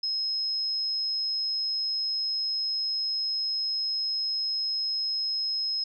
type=tone; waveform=sine; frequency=5140 Hz; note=E8; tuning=45 cents flat; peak=-26 dBFS; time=0.03-5.84 s; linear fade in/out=5 ms; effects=none